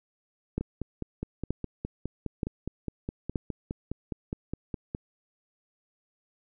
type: two click trains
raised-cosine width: 3 ms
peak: -15 / -19 dBFS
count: 4 / 22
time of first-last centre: 0.58-3.358 / 0.61-4.949 s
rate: 1.08 / 4.84 Hz
effects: none